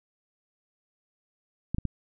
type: clicks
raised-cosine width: 5 ms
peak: -16 dBFS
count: 3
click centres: 1.746 / 1.784 / 1.853 s
effects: none

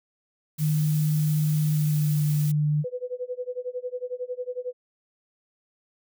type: noise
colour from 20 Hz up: blue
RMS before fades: -38 dBFS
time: 0.58-2.52 s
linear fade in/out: 10 ms
type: tone with pitch glide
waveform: sine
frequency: 152.8 to 149.57 Hz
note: D#3 to D3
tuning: -31 to +32 cents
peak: -20 dBFS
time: 0.58-2.85 s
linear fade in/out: 50 ms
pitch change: -37 cents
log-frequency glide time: 1.7-2.18 s
type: tone with tremolo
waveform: sine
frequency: 498.4 Hz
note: B4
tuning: 16 cents sharp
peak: -26 dBFS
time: 2.84-4.73 s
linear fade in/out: 5 ms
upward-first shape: sine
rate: 11 Hz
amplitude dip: 95%
effects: none

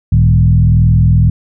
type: tone with frequency modulation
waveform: sine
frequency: 110.6 Hz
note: A2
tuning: 9 cents sharp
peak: -5 dBFS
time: 0.12-1.3 s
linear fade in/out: 5 ms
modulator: 41.6 Hz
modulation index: 1.2
effects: none

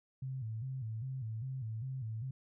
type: tone with vibrato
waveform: sine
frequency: 120.8 Hz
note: B2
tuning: 38 cents flat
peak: -37 dBFS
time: 0.22-2.31 s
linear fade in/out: 5 ms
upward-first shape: square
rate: 2.5 Hz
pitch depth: 150 cents each way
effects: none

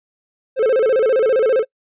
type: tone with vibrato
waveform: triangle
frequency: 479.3 Hz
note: A#4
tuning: 48 cents sharp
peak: -10 dBFS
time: 0.56-1.65 s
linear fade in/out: 50 ms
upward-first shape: square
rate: 15 Hz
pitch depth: 160 cents each way
effects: noise-tail reverb RT60 0.1 s tail -25 dB re dry + resampled to 8000 Hz

